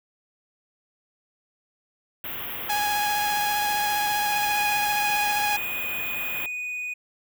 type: band-stop noise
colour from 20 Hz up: white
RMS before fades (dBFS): -33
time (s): 2.24-6.46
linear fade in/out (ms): 2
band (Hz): 3500 to 12000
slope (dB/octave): 96
type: tone with vibrato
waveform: sawtooth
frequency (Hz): 830.6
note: G#5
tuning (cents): 0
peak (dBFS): -19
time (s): 2.69-5.57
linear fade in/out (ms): 10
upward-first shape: square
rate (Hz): 15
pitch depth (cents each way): 12
type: tone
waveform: triangle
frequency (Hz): 2479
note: D#7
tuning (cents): -7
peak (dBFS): -27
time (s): 4.3-6.94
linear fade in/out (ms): 10
effects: none